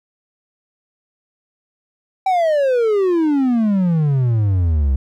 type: exponential sweep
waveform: triangle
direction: down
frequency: 779 to 64.4 Hz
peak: -11 dBFS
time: 2.26-4.96 s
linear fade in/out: 5 ms
effects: none